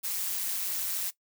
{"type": "noise with amplitude modulation", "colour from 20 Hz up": "blue", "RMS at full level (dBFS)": -29, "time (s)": [0.03, 1.11], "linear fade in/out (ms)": 20, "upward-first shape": "sine", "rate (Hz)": 188, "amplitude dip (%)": 65, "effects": ["noise-tail reverb RT60 0.1 s tail -18 dB re dry"]}